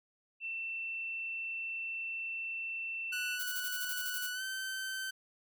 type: tone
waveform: sine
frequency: 2684 Hz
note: E7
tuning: 31 cents sharp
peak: -36 dBFS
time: 0.4-3.39 s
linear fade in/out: 50 ms
type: tone with pitch glide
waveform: sawtooth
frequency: 1480 to 1542 Hz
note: F#6 to G6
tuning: 0 to -29 cents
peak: -33 dBFS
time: 3.12-5.11 s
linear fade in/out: 10 ms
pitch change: +71 cents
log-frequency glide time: 4.33-4.42 s
type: noise with tremolo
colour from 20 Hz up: violet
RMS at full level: -39 dBFS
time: 3.39-4.3 s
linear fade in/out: 10 ms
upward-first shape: square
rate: 12 Hz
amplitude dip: 60%
effects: none